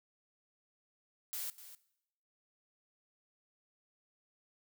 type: noise with echo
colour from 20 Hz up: blue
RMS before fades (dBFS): -40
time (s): 1.33-1.5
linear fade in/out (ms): 0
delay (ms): 250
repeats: 1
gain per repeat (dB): -13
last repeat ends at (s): 1.75
effects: noise-tail reverb RT60 0.8 s tail -18 dB re dry